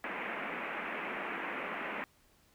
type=band-pass noise; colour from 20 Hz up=white; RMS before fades=-39 dBFS; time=0.04-2.04 s; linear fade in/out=0 ms; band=180 to 2500 Hz; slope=48 dB/octave; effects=pink hiss -67 dBFS RMS until 2.54 s